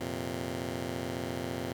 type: chord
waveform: 10% pulse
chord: F suspended fourth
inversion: none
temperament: just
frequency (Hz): 87.31 / 116.41 / 130.96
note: F2 / Bb2 / C3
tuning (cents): 0 / -2 / +2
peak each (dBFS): -31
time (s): 0-1.73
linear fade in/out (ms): 10
effects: none

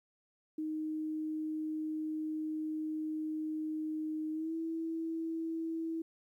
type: tone with pitch glide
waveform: sine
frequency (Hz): 311.1 to 326.2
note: D#4 to E4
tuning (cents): 0 to -18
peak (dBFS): -34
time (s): 0.58-6.02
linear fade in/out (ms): 5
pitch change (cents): +82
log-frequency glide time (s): 4.32-4.54
effects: 12-bit

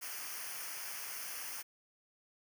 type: noise with comb filter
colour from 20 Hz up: white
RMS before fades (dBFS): -43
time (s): 0.01-1.63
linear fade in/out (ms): 20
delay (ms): 0.26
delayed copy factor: -0.8
effects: none

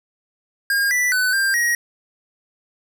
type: tone with pitch steps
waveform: square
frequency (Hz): 1618 / 1974 / 1503 / 1588 / 1893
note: G#6 / B6 / F#6 / G6 / A#6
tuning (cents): -46 / -1 / +27 / +22 / +26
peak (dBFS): -17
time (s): 0.7-1.75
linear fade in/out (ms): 2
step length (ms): 210
effects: none

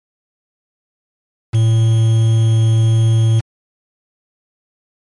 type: tone with quantisation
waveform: triangle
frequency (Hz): 112.4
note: A2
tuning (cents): +37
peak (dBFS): -7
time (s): 1.53-3.41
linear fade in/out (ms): 20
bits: 5
effects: MP3 48 kbps

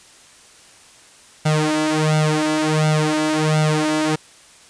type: tone with flanger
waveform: sawtooth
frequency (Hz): 154.4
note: D#3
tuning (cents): -13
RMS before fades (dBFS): -18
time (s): 1.45-4.16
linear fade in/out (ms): 10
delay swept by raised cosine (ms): 1.4 to 3.5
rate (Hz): 1.4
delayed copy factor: +0.95
effects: white hiss -47 dBFS RMS until 4.69 s + resampled to 22050 Hz

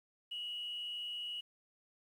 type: tone with frequency modulation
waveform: sine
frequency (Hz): 2911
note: F#7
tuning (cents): -29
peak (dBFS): -38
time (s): 0.31-1.41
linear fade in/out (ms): 10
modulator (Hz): 164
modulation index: 0.34
effects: tanh soft clip ceiling -34 dBFS + 11-bit

